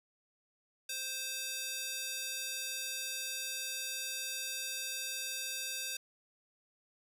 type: tone with high-pass filter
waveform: square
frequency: 523.3 Hz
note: C5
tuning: in tune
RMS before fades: -39 dBFS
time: 0.89-5.97 s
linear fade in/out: 5 ms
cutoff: 3400 Hz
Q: 0.79
effects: resampled to 32000 Hz + 11-bit